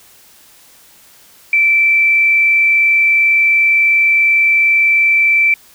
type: tone with frequency modulation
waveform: sine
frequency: 2331 Hz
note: D7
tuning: 14 cents flat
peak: -8 dBFS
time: 1.53-5.54 s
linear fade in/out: 2 ms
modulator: 37.2 Hz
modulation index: 0.43
effects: white hiss -45 dBFS RMS until 5.74 s